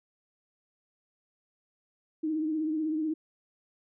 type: tone with vibrato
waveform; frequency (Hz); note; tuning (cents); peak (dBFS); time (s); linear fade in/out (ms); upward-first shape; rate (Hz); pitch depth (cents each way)
sine; 311.9; D#4; +4; -27; 2.23-3.14; 10; triangle; 16; 62
effects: none